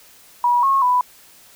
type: tone with pitch steps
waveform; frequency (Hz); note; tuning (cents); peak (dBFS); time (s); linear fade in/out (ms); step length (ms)
sine; 968 / 1088 / 992; B5 / C#6 / B5; -35 / -33 / +7; -13; 0.44-1.01; 2; 190
effects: white hiss -48 dBFS RMS until 1.55 s